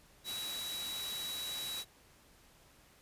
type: tone in noise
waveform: sine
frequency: 3900 Hz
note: B7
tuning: 23 cents flat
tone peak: -39 dBFS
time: 0.24-1.85 s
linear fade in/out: 50 ms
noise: white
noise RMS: -43 dBFS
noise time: 0.24-1.85 s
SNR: +1 dB
effects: pink hiss -63 dBFS RMS until 3.01 s + resampled to 32000 Hz